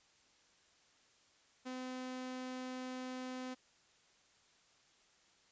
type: tone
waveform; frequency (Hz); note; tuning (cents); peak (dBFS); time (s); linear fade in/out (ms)
sawtooth; 255.5; C4; -41; -38; 1.65-3.55; 20
effects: white hiss -69 dBFS RMS until 5.51 s + resampled to 16000 Hz